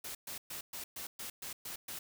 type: noise bursts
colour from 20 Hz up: white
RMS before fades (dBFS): -43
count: 9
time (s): 0.04-1.99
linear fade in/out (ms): 5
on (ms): 110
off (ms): 120
effects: none